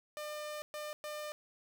sawtooth tone bursts at uneven times, 601 Hz, D5, 40 cents sharp, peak -36 dBFS, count 3, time 0.17-0.62 / 0.74-0.93 / 1.04-1.32 s, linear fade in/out 0 ms, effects none

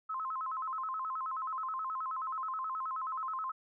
sine tone with vibrato, 1164 Hz, D6, 16 cents flat, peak -34 dBFS, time 0.09-3.52 s, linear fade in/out 10 ms, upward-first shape square, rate 9.4 Hz, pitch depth 180 cents each way, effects none

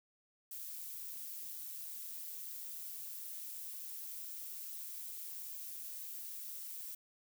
violet noise with amplitude modulation, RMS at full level -44 dBFS, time 0.51-6.95 s, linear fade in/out 5 ms, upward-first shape sine, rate 161 Hz, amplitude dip 40%, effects none

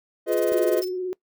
triangle chord, F half-diminished seventh, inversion none, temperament just, 349.2 / 419.1 / 502.9 / 628.6 Hz, F4 / Ab4 / Cb5 / Eb5, 0 / +16 / +31 / +18 cents, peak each -23 dBFS, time 0.26-0.83 s, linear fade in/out 50 ms
blue noise with tremolo, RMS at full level -35 dBFS, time 0.27-0.89 s, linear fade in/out 50 ms, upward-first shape sine, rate 20 Hz, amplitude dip 100%
sine tone with vibrato, 366.7 Hz, F#4, 15 cents flat, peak -25 dBFS, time 0.52-1.13 s, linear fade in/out 0 ms, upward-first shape sine, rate 17 Hz, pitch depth 26 cents each way
square tone with exponential decay, 5274 Hz, E8, in tune, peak -31 dBFS, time 0.82-0.98 s, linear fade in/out 1 ms, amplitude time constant 34 ms
effects noise-tail reverb RT60 0.1 s tail -23 dB re dry

